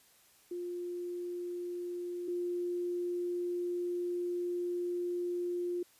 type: tone pair in turn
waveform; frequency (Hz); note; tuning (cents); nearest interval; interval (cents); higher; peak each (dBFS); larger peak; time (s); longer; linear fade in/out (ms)
sine; 352.3 / 352.3; F4 / F4; +15 / +15; unison; 0; neither; -36 / -32; second; 0.51-2.28 / 2.28-5.83; second; 5
effects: white hiss -64 dBFS RMS until 5.99 s + resampled to 32000 Hz